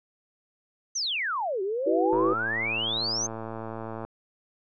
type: exponential two-way sweep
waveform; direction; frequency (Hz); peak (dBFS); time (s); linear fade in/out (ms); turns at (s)
sine; down then up; 6450 to 370 to 6450; -26; 0.95-3.27; 10; 1.62
type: chord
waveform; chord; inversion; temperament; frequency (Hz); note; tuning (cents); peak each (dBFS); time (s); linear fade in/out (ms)
sine; E minor; none; equal with one note detuned; 329.6 / 383.9 / 493.9; E4 / G4 / B4; 0 / -36 / 0; -26; 1.86-2.34; 10
type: click train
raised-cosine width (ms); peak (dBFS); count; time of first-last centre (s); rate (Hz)
1; -22; 216; 2.13-4.05; 112
effects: none